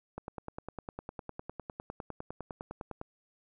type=click train; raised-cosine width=1 ms; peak=-25 dBFS; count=29; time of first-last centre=0.18-3.014 s; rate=9.88 Hz; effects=none